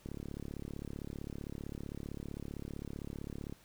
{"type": "click train", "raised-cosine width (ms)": 3, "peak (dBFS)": -29, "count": 124, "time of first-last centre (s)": [0.06, 3.525], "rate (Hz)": 35.5, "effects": ["pink hiss -63 dBFS RMS until 3.64 s"]}